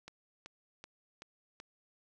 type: click train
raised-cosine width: 0.2 ms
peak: -30 dBFS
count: 5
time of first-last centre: 0.08-1.601 s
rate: 2.63 Hz
effects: 12-bit